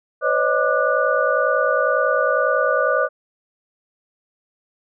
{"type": "tone cluster", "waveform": "sine", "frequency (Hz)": [508, 558, 620, 1190, 1468], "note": ["B4", "C#5", "D#5", "D6", "F#6"], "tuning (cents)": [49, 11, -6, 22, -14], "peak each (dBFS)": -22, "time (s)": [0.21, 3.09], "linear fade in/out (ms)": 50, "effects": []}